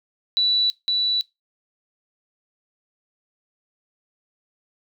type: tone pair in turn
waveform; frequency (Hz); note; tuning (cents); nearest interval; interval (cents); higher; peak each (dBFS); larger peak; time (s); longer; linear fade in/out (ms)
sine; 3951 / 3951; B7 / B7; 0 / 0; unison; 0; neither; -16 / -18; first; 0.37-0.7 / 0.88-1.21; neither; 0
effects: noise-tail reverb RT60 0.2 s tail -20 dB re dry